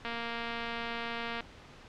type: click train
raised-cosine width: 0.3 ms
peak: -21 dBFS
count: 317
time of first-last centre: 0.05-1.406 s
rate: 233 Hz
effects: pink hiss -52 dBFS RMS until 1.88 s + low-pass 4000 Hz 12 dB/octave